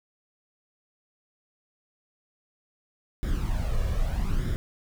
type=noise with flanger; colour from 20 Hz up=brown; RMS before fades=-26 dBFS; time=3.23-4.56 s; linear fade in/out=0 ms; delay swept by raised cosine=0.56 to 1.76 ms; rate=0.8 Hz; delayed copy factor=+0.65; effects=none